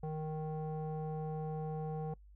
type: tone with low-pass filter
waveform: square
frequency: 155.56 Hz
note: D#3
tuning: in tune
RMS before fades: -39 dBFS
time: 0.03-2.14 s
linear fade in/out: 5 ms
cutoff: 670 Hz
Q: 4.4
effects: noise-tail reverb RT60 0.1 s tail -24 dB re dry + added 50 Hz sine -55 dBFS peak until 2.35 s